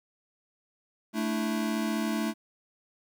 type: chord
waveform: square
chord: A suspended fourth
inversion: none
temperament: equal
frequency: 220 / 293.7 / 329.6 Hz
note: A3 / D4 / E4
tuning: 0 / 0 / 0 cents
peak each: -30 / -35 / -35 dBFS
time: 1.13-2.34 s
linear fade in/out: 50 ms
effects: 11-bit